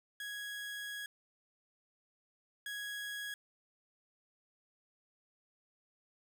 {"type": "tone pair in turn", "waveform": "30% pulse", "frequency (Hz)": [1661.2, 1661.2], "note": ["G#6", "G#6"], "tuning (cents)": [0, 0], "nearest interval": "unison", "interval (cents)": 0, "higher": "neither", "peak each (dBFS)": [-38, -37], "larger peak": "second", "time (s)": [[0.2, 1.06], [2.66, 3.34]], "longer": "first", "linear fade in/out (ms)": 2, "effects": []}